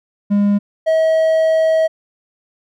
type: tone pair in turn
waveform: triangle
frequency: 203.4 / 640.9 Hz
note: G#3 / E5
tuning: -36 / -49 cents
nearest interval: octave + minor sixth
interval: 1987 cents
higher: second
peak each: -9 dBFS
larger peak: neither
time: 0.3-0.59 / 0.86-1.88 s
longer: second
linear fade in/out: 20 ms
effects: none